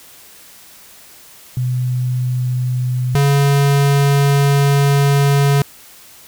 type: tone pair in turn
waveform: sine / square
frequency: 125.7 / 140.84 Hz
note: B2 / C#3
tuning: +31 / +28 cents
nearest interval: major second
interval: 197 cents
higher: second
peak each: -15 / -11 dBFS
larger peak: second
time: 1.57-3.15 / 3.15-5.62 s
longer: second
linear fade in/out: 2 ms
effects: white hiss -42 dBFS RMS until 6.27 s